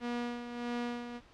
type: tone with tremolo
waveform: sawtooth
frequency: 240.4 Hz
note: B3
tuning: 46 cents flat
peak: -29 dBFS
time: 0-1.21 s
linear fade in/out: 50 ms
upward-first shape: sine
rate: 1.6 Hz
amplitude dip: 60%
effects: pink hiss -60 dBFS RMS until 1.33 s + low-pass 4000 Hz 12 dB/octave